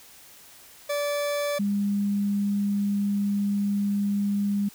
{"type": "tone pair in turn", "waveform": ["40% pulse", "sine"], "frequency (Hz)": [580, 202.2], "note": ["D5", "G#3"], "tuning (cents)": [-22, -46], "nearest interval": "octave + tritone", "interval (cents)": 1824, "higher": "first", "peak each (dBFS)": [-24, -22], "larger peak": "second", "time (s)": [[0.89, 1.59], [1.59, 4.69]], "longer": "second", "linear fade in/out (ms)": 10, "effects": ["white hiss -50 dBFS RMS until 4.74 s"]}